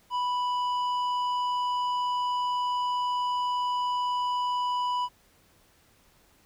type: tone with tanh clipping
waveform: sine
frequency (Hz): 987.8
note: B5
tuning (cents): 0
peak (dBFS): -27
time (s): 0.1-5.09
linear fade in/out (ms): 50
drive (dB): 9
effects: pink hiss -62 dBFS RMS until 6.45 s